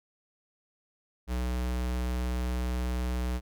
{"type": "tone", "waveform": "square", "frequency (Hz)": 61.74, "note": "B1", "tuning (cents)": 0, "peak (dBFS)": -29, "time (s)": [1.27, 3.41], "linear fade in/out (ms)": 50, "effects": []}